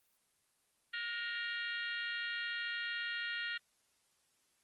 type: harmonic tone with a mistuned harmonic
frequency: 467 Hz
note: A#4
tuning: 3 cents sharp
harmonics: 3 / 4 / 5 / 6 / 7 / 8 / 9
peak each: -42 / -40 / -50 / -45 / -48 / -53 / -52 dBFS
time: 0.93-3.58 s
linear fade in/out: 10 ms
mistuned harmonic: 3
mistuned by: +34 cents
effects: white hiss -75 dBFS RMS until 4.63 s + Opus 24 kbps